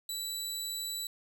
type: tone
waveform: 20% pulse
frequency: 3951 Hz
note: B7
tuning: in tune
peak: -29 dBFS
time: 0.09-1.07 s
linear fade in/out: 2 ms
effects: none